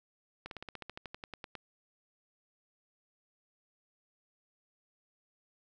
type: slowing click train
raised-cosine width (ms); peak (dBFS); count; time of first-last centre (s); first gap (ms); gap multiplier
0.3; -26; 15; 0.46-1.553; 52; 1.06
effects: none